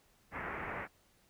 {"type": "low-pass noise", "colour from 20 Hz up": "white", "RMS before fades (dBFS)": -41, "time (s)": [0.31, 0.88], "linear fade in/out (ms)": 50, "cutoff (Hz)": 2200, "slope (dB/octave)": 48, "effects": ["pink hiss -69 dBFS RMS until 1.29 s"]}